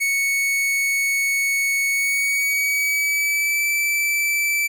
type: tone with pitch glide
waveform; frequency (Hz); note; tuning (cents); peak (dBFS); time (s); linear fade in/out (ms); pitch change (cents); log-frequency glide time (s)
45% pulse; 2217 to 2322; C#7 to D7; 0 to -20; -18; 0-4.68; 20; +80; 1.9-3.67
effects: none

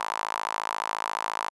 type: tone with high-pass filter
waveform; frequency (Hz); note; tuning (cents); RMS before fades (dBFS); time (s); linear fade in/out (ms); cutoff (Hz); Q
sawtooth; 54.3; A1; -22; -31; 0-1.5; 0; 960; 4.3
effects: resampled to 24000 Hz

